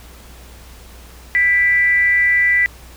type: tone with frequency modulation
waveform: sine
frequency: 1975.5 Hz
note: B6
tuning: in tune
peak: -11 dBFS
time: 1.35-2.66 s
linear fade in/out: 0 ms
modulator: 358 Hz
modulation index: 0.32
effects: added 60 Hz sine -39 dBFS peak until 2.96 s + pink hiss -43 dBFS RMS until 2.96 s